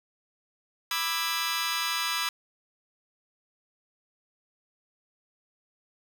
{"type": "chord", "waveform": "15% pulse", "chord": "E dominant seventh", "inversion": "second", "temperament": "just", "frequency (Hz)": [988.9, 1186.7, 1318.5, 1648.1], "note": ["B5", "D6", "E6", "G#6"], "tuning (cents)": [2, 18, 0, -14], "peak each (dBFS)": -27, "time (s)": [0.91, 2.29], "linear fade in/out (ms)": 2, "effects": []}